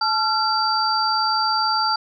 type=tone cluster; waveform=sine; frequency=866 / 1369 / 4661 Hz; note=A5 / F6 / D8; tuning=-28 / -35 / -14 cents; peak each=-22 dBFS; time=0.01-1.96 s; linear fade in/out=5 ms; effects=none